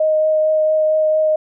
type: tone with vibrato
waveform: sine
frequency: 622.3 Hz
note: D#5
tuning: in tune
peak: -12 dBFS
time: 0-1.36 s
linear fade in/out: 5 ms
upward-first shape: triangle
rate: 4.4 Hz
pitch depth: 10 cents each way
effects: none